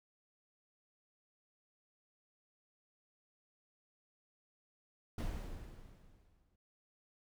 brown noise with exponential decay, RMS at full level -36 dBFS, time 5.18-6.56 s, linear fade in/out 5 ms, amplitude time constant 300 ms, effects none

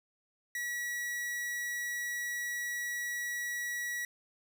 45% pulse tone, 1930 Hz, B6, 40 cents flat, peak -34 dBFS, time 0.55-4.05 s, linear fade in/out 2 ms, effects none

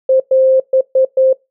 sine tone bursts at uneven times, 525 Hz, C5, 6 cents sharp, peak -7 dBFS, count 5, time 0.09-0.2 / 0.31-0.6 / 0.73-0.81 / 0.95-1.05 / 1.17-1.33 s, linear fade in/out 5 ms, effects noise-tail reverb RT60 0.2 s tail -22 dB re dry

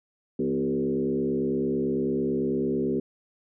sine tone with frequency modulation, 319 Hz, D#4, 43 cents sharp, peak -23 dBFS, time 0.39-3 s, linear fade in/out 5 ms, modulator 69 Hz, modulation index 1.8, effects none

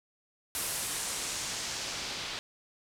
white noise with low-pass filter sweep, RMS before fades -36 dBFS, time 0.55-2.39 s, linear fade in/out 0 ms, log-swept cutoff 12000 to 4100 Hz, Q 1.3, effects none

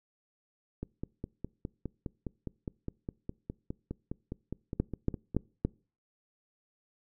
two click trains, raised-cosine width 3 ms, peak -14 / -23 dBFS, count 4 / 23, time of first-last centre 4.8-5.65 / 0.83-5.347 s, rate 3.53 / 4.87 Hz, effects noise-tail reverb RT60 0.4 s tail -25 dB re dry

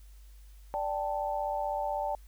sine chord, D suspended fourth, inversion none, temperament equal, 587.3 / 784 / 880 Hz, D5 / G5 / A5, 0 / 0 / 0 cents, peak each -34 dBFS, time 0.74-2.15 s, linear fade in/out 0 ms, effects added 50 Hz sine -49 dBFS peak until 2.27 s + white hiss -65 dBFS RMS until 2.27 s

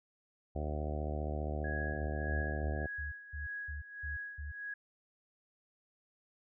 harmonic tone, 75 Hz, D2, 37 cents sharp, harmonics 1 / 2 / 3 / 4 / 5 / 6 / 7 / 8 / 9 / 10, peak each -36 / -44 / -46 / -47 / -46 / -50 / -47 / -47 / -46 / -49 dBFS, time 0.55-2.87 s, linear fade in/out 10 ms
sine tone with tremolo, 1661.2 Hz, G#6, in tune, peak -38 dBFS, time 1.64-4.74 s, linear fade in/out 5 ms, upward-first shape sine, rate 1.7 Hz, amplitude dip 75%
sine tone bursts, 72.5 Hz, D2, 22 cents flat, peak -39 dBFS, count 8, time 1.93-4.52 s, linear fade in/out 10 ms, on 140 ms, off 210 ms
effects none

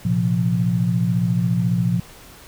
sine chord, Bb suspended second, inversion none, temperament equal, 116.54 / 130.81 / 174.61 Hz, Bb2 / C3 / F3, 0 / 0 / 0 cents, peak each -21 / -24 / -19 dBFS, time 0.05-2 s, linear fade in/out 5 ms, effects pink hiss -44 dBFS RMS until 2.47 s

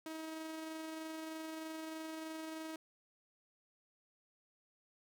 sawtooth tone with amplitude modulation, 318.3 Hz, D#4, 39 cents sharp, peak -38 dBFS, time 0.06-2.76 s, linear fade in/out 2 ms, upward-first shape sine, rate 23.2 Hz, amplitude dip 25%, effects none

